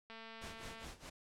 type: click train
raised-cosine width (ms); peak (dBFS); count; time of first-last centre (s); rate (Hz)
0.3; -36; 169; 0.1-0.847; 225
type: noise with tremolo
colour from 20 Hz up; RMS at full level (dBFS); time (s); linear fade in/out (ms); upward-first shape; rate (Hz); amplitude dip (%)
pink; -48; 0.41-1.1; 10; sine; 4.8; 85
effects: low-pass 9000 Hz 12 dB/octave